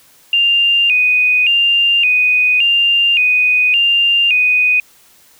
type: tone with vibrato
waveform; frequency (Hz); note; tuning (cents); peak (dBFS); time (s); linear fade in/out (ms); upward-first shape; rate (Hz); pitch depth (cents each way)
sine; 2637; E7; 0; -9; 0.33-4.8; 2; square; 0.88; 100
effects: white hiss -48 dBFS RMS until 5.39 s